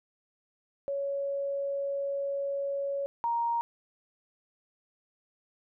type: tone pair in turn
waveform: sine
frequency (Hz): 558 / 935.8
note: C#5 / A#5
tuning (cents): +11 / +6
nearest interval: major sixth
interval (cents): 895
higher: second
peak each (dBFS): -29 / -26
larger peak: second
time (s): 0.88-3.06 / 3.24-3.61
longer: first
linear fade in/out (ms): 0
effects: none